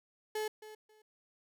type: tone with echo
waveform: 35% pulse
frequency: 430 Hz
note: A4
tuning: 40 cents flat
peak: -32 dBFS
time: 0.35-0.48 s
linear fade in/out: 5 ms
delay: 270 ms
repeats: 2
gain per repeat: -14 dB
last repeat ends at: 1.02 s
effects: none